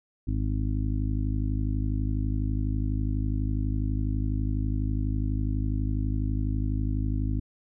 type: harmonic tone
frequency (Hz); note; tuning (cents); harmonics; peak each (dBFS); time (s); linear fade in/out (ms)
52.1; G#1; +6; 1 / 2 / 3 / 4 / 5 / 6; -27 / -29 / -40 / -40 / -34 / -39; 0.27-7.4; 10
effects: none